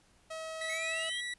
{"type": "tone with pitch glide", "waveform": "sawtooth", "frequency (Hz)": [641, 648.4], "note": ["E5", "E5"], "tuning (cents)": [-49, -29], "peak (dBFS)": -35, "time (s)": [0.3, 1.1], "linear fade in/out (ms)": 10, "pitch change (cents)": 20, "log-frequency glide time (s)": [0.72, 0.78]}
{"type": "tone", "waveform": "30% pulse", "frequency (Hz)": 1948, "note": "B6", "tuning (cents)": -24, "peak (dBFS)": -33, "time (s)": [0.61, 1.34], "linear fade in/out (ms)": 5}
{"type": "exponential sweep", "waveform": "square", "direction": "up", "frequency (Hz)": [2148, 3314], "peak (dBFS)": -38, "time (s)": [0.69, 1.21], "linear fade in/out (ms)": 10}
{"effects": ["pink hiss -66 dBFS RMS until 1.38 s", "resampled to 24000 Hz"]}